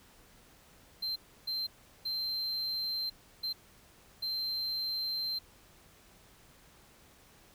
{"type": "tone bursts at uneven times", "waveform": "triangle", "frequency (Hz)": 4129, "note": "C8", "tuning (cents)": -24, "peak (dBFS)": -31, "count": 5, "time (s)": [[1.02, 1.16], [1.47, 1.67], [2.05, 3.1], [3.43, 3.53], [4.22, 5.39]], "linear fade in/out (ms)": 10, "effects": ["pink hiss -60 dBFS RMS until 7.54 s"]}